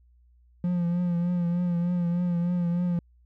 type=tone with vibrato; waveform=triangle; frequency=174.61 Hz; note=F3; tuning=in tune; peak=-21 dBFS; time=0.64-2.99 s; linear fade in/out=2 ms; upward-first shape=triangle; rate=3.3 Hz; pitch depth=45 cents each way; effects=added 60 Hz sine -56 dBFS peak until 3.25 s